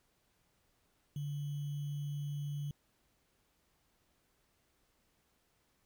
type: tone with sample-and-hold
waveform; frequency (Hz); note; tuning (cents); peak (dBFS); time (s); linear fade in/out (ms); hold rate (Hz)
sine; 144.6; D3; -27; -36; 1.16-2.71; 2; 3150
effects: pink hiss -75 dBFS RMS until 5.85 s